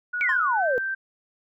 sine tone with pitch glide, 1459 to 1563.7 Hz, F#6 to G6, -25 to -5 cents, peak -25 dBFS, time 0.13-0.95 s, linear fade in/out 10 ms, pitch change +120 cents, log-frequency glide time 0.51-0.68 s
sine exponential sweep, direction down, 2349 to 468.9 Hz, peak -21 dBFS, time 0.21-0.78 s, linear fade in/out 0 ms
triangle tone with exponential decay, 1046.5 Hz, C6, in tune, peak -21 dBFS, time 0.29-0.47 s, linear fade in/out 2 ms, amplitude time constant 39 ms
effects none

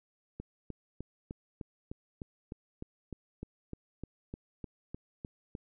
click train, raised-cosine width 3 ms, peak -27 dBFS, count 18, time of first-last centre 0.4-5.552 s, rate 3.3 Hz, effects none

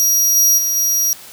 sawtooth tone with level steps, 5740 Hz, F8, 47 cents sharp, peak -9 / -7 / -13 / -11 dBFS, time 0-1.13 s, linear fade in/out 0 ms, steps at 0.35 / 0.57 / 0.75 s, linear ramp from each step 20 ms, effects white hiss -38 dBFS RMS until 1.32 s + high-pass 80 Hz 12 dB/octave

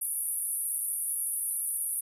pink band-pass noise, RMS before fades -32 dBFS, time 0.01-2.01 s, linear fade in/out 10 ms, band 9500 to 12000 Hz, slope 96 dB/octave, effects none

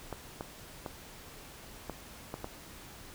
clicks, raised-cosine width 1 ms, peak -23 dBFS, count 6, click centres 0.127 / 0.409 / 0.862 / 1.897 / 2.341 / 2.444 s, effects pink hiss -50 dBFS RMS until 3.14 s

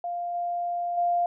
sine tone with level steps, 698.5 Hz, F5, in tune, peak -28 / -26 / -21 dBFS, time 0.04-1.26 s, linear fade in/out 2 ms, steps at 0.34 / 0.97 s, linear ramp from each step 10 ms, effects none

